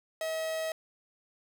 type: tone with amplitude modulation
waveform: 45% pulse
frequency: 640 Hz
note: D#5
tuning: 49 cents sharp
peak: -30 dBFS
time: 0.21-0.72 s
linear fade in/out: 2 ms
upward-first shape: sine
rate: 172 Hz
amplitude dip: 25%
effects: none